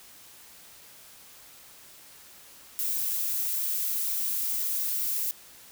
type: noise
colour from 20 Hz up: violet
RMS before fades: -29 dBFS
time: 2.79-5.31 s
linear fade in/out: 0 ms
effects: white hiss -51 dBFS RMS until 5.71 s